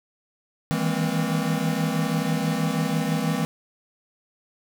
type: tone cluster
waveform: square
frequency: 158.3 / 164.5 / 203.5 / 230 / 261.1 Hz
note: D#3 / E3 / G#3 / A#3 / C4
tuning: +30 / -3 / -35 / -23 / -3 cents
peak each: -30 / -27 / -30 / -32 / -30 dBFS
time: 0.71-3.45 s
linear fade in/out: 0 ms
effects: none